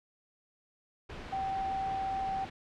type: tone in noise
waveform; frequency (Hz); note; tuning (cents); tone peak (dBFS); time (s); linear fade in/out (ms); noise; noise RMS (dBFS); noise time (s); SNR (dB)
sine; 773; G5; -24; -31; 1.32-2.45; 10; pink; -43; 1.09-2.5; +9
effects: low-pass 3000 Hz 12 dB/octave